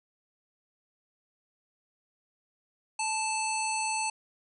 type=harmonic tone; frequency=878 Hz; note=A5; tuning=4 cents flat; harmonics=1 / 3 / 5 / 7 / 9 / 10; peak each=-31 / -34 / -39 / -40 / -37 / -39 dBFS; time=2.99-4.1 s; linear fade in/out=5 ms; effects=none